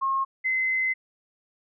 sine tone pair in turn, 1078 / 2052 Hz, C#6 / C7, -49 / -34 cents, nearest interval major seventh, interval 1115 cents, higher second, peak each -22 dBFS, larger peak neither, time 0.01-0.25 / 0.44-0.94 s, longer second, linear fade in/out 20 ms, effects none

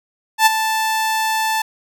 sawtooth tone with ADSR envelope, 880 Hz, A5, in tune, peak -3 dBFS, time 0.38-1.62 s, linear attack 82 ms, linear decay 20 ms, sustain -10 dB, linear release 5 ms, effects none

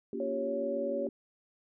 sine chord, G half-diminished seventh, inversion first, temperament just, 235.2 / 282.2 / 352.8 / 392 Hz, Bb3 / Db4 / F4 / G4, +16 / +31 / +18 / 0 cents, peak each -39 / -40 / -42 / -37 dBFS, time 0.13-1.09 s, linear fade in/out 2 ms
sine tone with pitch glide, 552 to 560.7 Hz, C#5 to C#5, -7 to +20 cents, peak -32 dBFS, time 0.2-1.07 s, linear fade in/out 2 ms, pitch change +27 cents, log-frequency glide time 0.43-0.51 s
effects none

